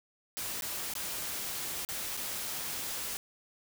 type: noise with dropouts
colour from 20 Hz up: white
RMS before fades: -37 dBFS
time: 0.37-3.17 s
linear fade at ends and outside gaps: 0 ms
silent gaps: 0.61-0.622 / 0.937-0.953 / 1.849-1.888 / 2.168-2.173 s
effects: none